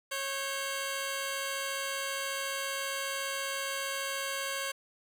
10% pulse tone pair together, 546.9 / 1546 Hz, C#5 / G6, -23 / -24 cents, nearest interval octave + tritone, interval 1799 cents, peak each -26 / -29 dBFS, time 0.11-4.72 s, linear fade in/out 10 ms, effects none

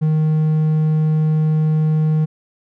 triangle tone, 155.56 Hz, D#3, in tune, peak -11 dBFS, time 0.01-2.26 s, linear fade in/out 20 ms, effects none

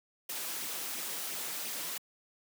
white noise with flanger, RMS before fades -38 dBFS, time 0.29-1.98 s, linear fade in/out 5 ms, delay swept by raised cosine 0.33 to 6.23 ms, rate 2.9 Hz, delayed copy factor +0.5, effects high-pass 200 Hz 12 dB/octave

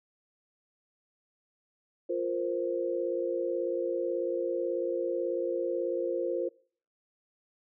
sine chord, F suspended fourth, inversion none, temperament just, 349.2 / 465.6 / 523.8 Hz, F4 / Bb4 / C5, 0 / -2 / +2 cents, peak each -32 / -34 / -32 dBFS, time 2.09-6.49 s, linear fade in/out 10 ms, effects noise-tail reverb RT60 0.5 s tail -24 dB re dry

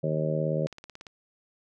harmonic tone, 77.78 Hz, D#2, in tune, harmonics 2 / 3 / 4 / 5 / 6 / 7 / 8, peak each -28 / -37 / -39 / -35 / -36 / -30 / -36 dBFS, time 0.03-0.67 s, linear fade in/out 10 ms
click train, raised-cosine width 0.2 ms, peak -26 dBFS, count 8, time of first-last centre 0.67-1.068 s, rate 17.6 Hz
effects none

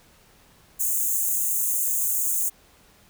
white high-pass noise, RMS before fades -24 dBFS, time 0.79-2.5 s, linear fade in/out 20 ms, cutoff 6400 Hz, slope 96 dB/octave, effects pink hiss -56 dBFS RMS until 3.09 s

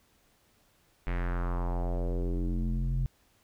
square tone with low-pass filter sweep, 43.87 Hz, F1, 9 cents sharp, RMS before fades -30 dBFS, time 1.07-3.06 s, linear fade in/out 0 ms, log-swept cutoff 2200 to 130 Hz, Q 2.7, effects pink hiss -67 dBFS RMS until 3.43 s

